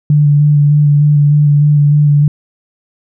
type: tone with vibrato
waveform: sine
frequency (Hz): 146.83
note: D3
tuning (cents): 0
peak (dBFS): -5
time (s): 0.1-2.28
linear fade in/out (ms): 2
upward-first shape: square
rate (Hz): 3.3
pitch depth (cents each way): 16
effects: none